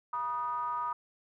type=ring-modulated tone; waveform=triangle; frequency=136.2 Hz; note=C#3; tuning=30 cents flat; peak=-26 dBFS; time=0.13-0.93 s; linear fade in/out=5 ms; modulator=1100 Hz; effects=none

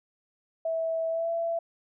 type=tone with pitch glide; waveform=sine; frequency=653 to 669.8 Hz; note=E5 to E5; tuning=-17 to +27 cents; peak=-26 dBFS; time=0.65-1.59 s; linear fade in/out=5 ms; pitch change=+44 cents; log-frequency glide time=1.09-1.3 s; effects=none

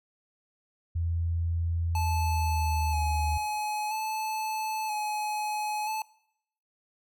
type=tone with pitch glide; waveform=sine; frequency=84.1 to 76.68 Hz; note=E2 to D#2; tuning=+35 to -25 cents; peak=-26 dBFS; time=0.95-3.38 s; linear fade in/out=10 ms; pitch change=-160 cents; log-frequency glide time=1.98-3.01 s
type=tone with vibrato; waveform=square; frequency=858 Hz; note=A5; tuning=44 cents flat; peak=-30 dBFS; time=1.95-6.02 s; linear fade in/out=2 ms; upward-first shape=square; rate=0.51 Hz; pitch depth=23 cents each way
effects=noise-tail reverb RT60 0.7 s tail -20 dB re dry

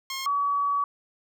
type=tone pair in turn; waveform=10% pulse / sine; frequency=1073 / 1136.8 Hz; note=C6 / C#6; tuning=+43 / +43 cents; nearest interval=minor second; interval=100 cents; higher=second; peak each=-22 dBFS; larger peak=neither; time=0.1-0.26 / 0.26-0.84 s; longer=second; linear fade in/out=2 ms; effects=none

